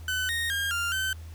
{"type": "tone with pitch steps", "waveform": "30% pulse", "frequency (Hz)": [1510, 1858, 1613, 1396, 1537], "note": ["F#6", "A#6", "G6", "F6", "G6"], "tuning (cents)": [35, -6, 49, -1, -35], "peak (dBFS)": -24, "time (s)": [0.08, 1.13], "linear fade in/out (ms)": 2, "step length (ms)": 210, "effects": ["added 81 Hz sine -39 dBFS peak until 1.34 s", "pink hiss -55 dBFS RMS until 1.34 s"]}